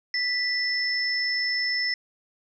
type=tone pair together; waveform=sine; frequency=1975.5 / 5274 Hz; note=B6 / E8; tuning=0 / 0 cents; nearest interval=octave + perfect fourth; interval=1700 cents; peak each=-26 dBFS; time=0.14-1.94 s; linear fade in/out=2 ms; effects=none